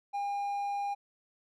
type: tone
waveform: triangle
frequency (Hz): 807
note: G#5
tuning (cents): -50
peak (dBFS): -29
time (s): 0.13-0.95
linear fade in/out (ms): 20
effects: none